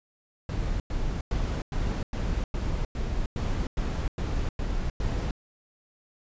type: noise bursts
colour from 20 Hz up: brown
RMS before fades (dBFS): -28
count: 12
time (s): 0.49-5.31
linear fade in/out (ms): 2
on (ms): 310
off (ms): 100
effects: resampled to 16000 Hz